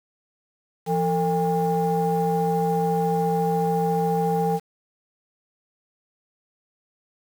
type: tone cluster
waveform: sine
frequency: 169.8 / 451.3 / 805 Hz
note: F3 / A4 / G5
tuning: -48 / +44 / +46 cents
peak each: -23 dBFS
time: 0.86-4.6 s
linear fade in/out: 50 ms
effects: tanh soft clip ceiling -13 dBFS + 7-bit